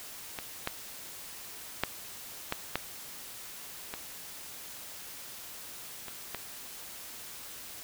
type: clicks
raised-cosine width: 0.3 ms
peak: -20 / -14 / -10 / -13 / -12 / -20 / -24 / -18 dBFS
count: 8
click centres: 0.388 / 0.674 / 1.836 / 2.524 / 2.756 / 3.939 / 6.083 / 6.347 s
effects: white hiss -45 dBFS RMS until 7.83 s